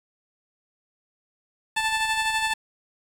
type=tone with tremolo; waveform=15% pulse; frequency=880 Hz; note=A5; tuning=in tune; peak=-14 dBFS; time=1.76-2.54 s; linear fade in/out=10 ms; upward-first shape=triangle; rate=12 Hz; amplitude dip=50%; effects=low-pass 10000 Hz 12 dB/octave + 7-bit